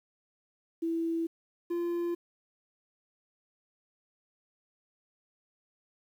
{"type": "tone pair in turn", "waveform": ["sine", "triangle"], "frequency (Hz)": [330.7, 344.7], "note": ["E4", "F4"], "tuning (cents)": [6, -23], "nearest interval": "minor second", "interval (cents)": 71, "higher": "second", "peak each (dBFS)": [-28, -27], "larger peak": "second", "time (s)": [[0.82, 1.27], [1.7, 2.15]], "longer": "neither", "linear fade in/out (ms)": 10, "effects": ["10-bit"]}